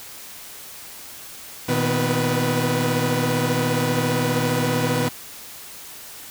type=tone cluster; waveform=sawtooth; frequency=119.9 / 157.2 / 252.6 / 490.2 Hz; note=A#2 / D#3 / B3 / B4; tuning=+49 / +18 / +39 / -13 cents; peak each=-21 dBFS; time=1.68-5.09 s; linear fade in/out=10 ms; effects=white hiss -39 dBFS RMS until 6.3 s